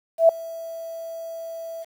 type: tone with ADSR envelope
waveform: sine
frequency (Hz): 659.3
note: E5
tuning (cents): 0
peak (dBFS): -8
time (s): 0.18-1.85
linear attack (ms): 110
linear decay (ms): 3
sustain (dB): -23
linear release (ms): 27
effects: 8-bit